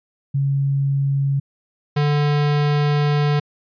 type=tone pair in turn; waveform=sine / square; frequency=138.59 / 146.83 Hz; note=C#3 / D3; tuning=0 / 0 cents; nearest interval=minor second; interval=100 cents; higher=second; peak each=-16 dBFS; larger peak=neither; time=0.34-1.4 / 1.96-3.4 s; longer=second; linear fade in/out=10 ms; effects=resampled to 11025 Hz